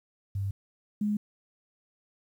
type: tone pair in turn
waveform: sine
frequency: 98.5 / 208.7 Hz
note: G2 / G#3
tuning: +9 / +9 cents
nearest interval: octave + minor second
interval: 1300 cents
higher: second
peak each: -28 / -25 dBFS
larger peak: second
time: 0.35-0.51 / 1.01-1.17 s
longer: neither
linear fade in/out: 5 ms
effects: 10-bit